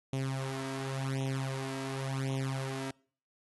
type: tone with flanger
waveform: sawtooth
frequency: 134 Hz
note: C3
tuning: 42 cents sharp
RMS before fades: -35 dBFS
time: 0.13-2.91 s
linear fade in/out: 2 ms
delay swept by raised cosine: 0.31 to 3.11 ms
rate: 0.91 Hz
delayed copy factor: +0.7
effects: noise-tail reverb RT60 0.5 s tail -26 dB re dry + AAC 32 kbps